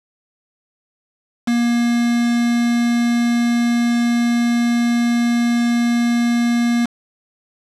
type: tone with quantisation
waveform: triangle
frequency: 237.1 Hz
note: A#3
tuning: 30 cents sharp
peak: -12 dBFS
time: 1.47-6.86 s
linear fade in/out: 10 ms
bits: 4
effects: low-pass 8000 Hz 12 dB/octave